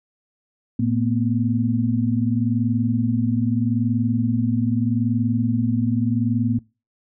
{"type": "tone cluster", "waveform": "sine", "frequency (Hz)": [112.7, 227.4, 248.2], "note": ["A2", "A#3", "B3"], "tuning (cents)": [42, -43, 9], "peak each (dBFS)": -22, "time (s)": [0.79, 6.59], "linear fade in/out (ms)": 5, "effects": ["noise-tail reverb RT60 0.3 s tail -23 dB re dry"]}